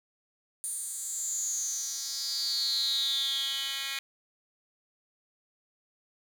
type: tone with high-pass filter sweep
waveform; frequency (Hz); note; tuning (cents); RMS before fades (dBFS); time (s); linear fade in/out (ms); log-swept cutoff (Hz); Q
10% pulse; 273.1; C#4; -26; -32; 0.64-3.99; 0; 9200 to 2600; 9.4
effects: none